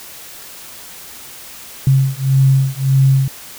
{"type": "beating tone pair", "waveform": "sine", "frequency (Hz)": [133.7, 135.4], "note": ["C3", "C#3"], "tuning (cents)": [38, -40], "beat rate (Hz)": 1.7, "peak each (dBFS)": -13, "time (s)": [1.87, 3.28], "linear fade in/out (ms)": 2, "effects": ["white hiss -35 dBFS RMS until 3.58 s"]}